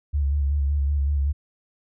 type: tone with vibrato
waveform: sine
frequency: 71.1 Hz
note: C#2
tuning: 45 cents sharp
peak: -19 dBFS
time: 0.13-1.33 s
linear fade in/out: 20 ms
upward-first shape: square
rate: 5.3 Hz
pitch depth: 40 cents each way
effects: none